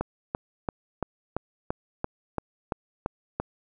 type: click train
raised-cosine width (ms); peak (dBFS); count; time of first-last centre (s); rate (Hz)
1; -13; 11; 0.01-3.4; 2.95
effects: none